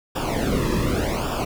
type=noise with flanger; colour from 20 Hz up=brown; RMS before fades=-23 dBFS; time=0.15-1.45 s; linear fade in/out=10 ms; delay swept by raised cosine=0.48 to 1.38 ms; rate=0.87 Hz; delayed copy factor=-0.85; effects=none